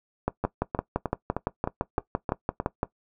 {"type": "two click trains", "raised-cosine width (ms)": 1, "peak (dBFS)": [-13, -10], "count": [8, 16], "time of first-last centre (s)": [[0.44, 2.6], [0.28, 2.831]], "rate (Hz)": [3.24, 5.88], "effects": ["noise-tail reverb RT60 0.1 s tail -18 dB re dry"]}